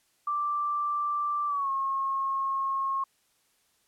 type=tone with pitch glide; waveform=sine; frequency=1174.7 to 1083.4 Hz; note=D6 to C#6; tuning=0 to -40 cents; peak=-26 dBFS; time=0.27-3.04 s; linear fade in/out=5 ms; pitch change=-140 cents; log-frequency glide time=1.47-1.7 s; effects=white hiss -69 dBFS RMS until 3.87 s + low-pass 12000 Hz 12 dB/octave